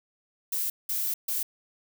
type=noise bursts at uneven times; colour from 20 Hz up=violet; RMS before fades=-29 dBFS; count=3; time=0.52-0.7 / 0.89-1.14 / 1.28-1.43 s; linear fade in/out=5 ms; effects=none